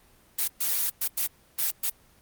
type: noise bursts at uneven times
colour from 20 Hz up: blue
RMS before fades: -26 dBFS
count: 6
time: 0.38-0.48 / 0.6-0.9 / 1.01-1.08 / 1.17-1.27 / 1.58-1.71 / 1.83-1.9 s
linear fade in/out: 10 ms
effects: pink hiss -59 dBFS RMS until 2.21 s + Opus 24 kbps